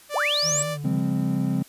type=tone; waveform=sawtooth; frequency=587.3 Hz; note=D5; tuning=in tune; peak=-23 dBFS; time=0.09-0.78 s; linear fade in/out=50 ms
type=linear sweep; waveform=sine; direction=up; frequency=394.5 to 8050 Hz; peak=-21 dBFS; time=0.14-0.63 s; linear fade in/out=10 ms
type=tone with vibrato; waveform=triangle; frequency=151.7 Hz; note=D#3; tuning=44 cents flat; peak=-28 dBFS; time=0.42-1.03 s; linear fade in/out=50 ms; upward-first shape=sine; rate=4.5 Hz; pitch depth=89 cents each way
type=chord; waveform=triangle; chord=Db major seventh; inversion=none; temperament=equal with one note detuned; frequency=138.59 / 174.61 / 202.7 / 261.6 Hz; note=Db3 / F3 / Ab3 / C4; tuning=0 / 0 / -42 / 0 cents; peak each=-25 dBFS; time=0.84-1.63 s; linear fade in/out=10 ms
effects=white hiss -51 dBFS RMS until 1.68 s + resampled to 32000 Hz